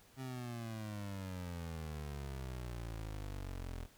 25% pulse exponential sweep, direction down, 133.6 to 41.2 Hz, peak -38 dBFS, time 0.16-3.88 s, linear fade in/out 50 ms, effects pink hiss -64 dBFS RMS until 3.97 s

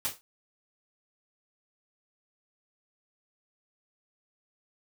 white noise with exponential decay, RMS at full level -26 dBFS, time 0.05-0.21 s, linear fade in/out 0 ms, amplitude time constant 33 ms, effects none

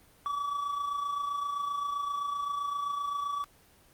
triangle tone with amplitude modulation, 1146 Hz, D6, 43 cents flat, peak -26 dBFS, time 0.26-3.44 s, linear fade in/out 0 ms, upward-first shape sine, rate 27.7 Hz, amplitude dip 50%, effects pink hiss -60 dBFS RMS until 3.93 s + Opus 24 kbps

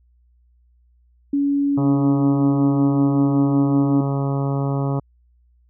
sine tone, 282.5 Hz, C#4, 33 cents sharp, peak -16 dBFS, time 1.33-4.01 s, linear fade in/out 5 ms
harmonic tone, 138.59 Hz, C#3, in tune, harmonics 1 / 2 / 3 / 4 / 5 / 6 / 7 / 8 / 9, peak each -20 / -26 / -30 / -32 / -34 / -36 / -37 / -38 / -39 dBFS, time 1.77-5 s, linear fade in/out 10 ms
effects added 60 Hz sine -54 dBFS peak until 5.69 s

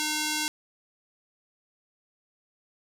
square tone with band-pass filter, 304.7 Hz, D#4, 36 cents flat, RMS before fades -29 dBFS, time 0-0.48 s, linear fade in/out 0 ms, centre 5900 Hz, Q 0.7, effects none

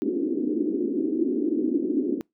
white band-pass noise, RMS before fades -25 dBFS, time 0.02-2.21 s, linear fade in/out 0 ms, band 250 to 360 Hz, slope 48 dB/octave, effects noise-tail reverb RT60 0.2 s tail -26 dB re dry

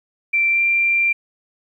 sine tone with pitch glide, 2349 to 2369 Hz, D7 to D7, 0 to +14 cents, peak -14 dBFS, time 0.33-1.13 s, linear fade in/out 10 ms, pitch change +14 cents, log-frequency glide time 0.5-0.61 s, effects 9-bit

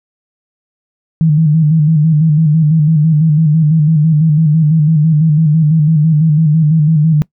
sine tone with vibrato, 155.56 Hz, D#3, in tune, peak -6 dBFS, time 1.21-7.22 s, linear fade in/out 0 ms, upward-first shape square, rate 6 Hz, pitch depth 64 cents each way, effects noise-tail reverb RT60 0.1 s tail -22 dB re dry

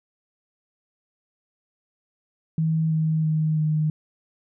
sine tone with pitch steps, 160 / 158.07 / 156.17 / 154.28 Hz, D#3 / D#3 / D#3 / D#3, +49 / +28 / +7 / -14 cents, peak -19 dBFS, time 2.58-3.9 s, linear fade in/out 2 ms, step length 330 ms, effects none

